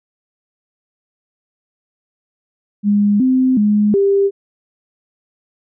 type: tone with pitch steps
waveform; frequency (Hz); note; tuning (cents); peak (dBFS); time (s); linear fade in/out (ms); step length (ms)
sine; 205 / 258.3 / 208.7 / 396.6; G#3 / C4 / G#3 / G4; -22 / -22 / +9 / +20; -10; 2.83-4.31; 50; 370
effects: none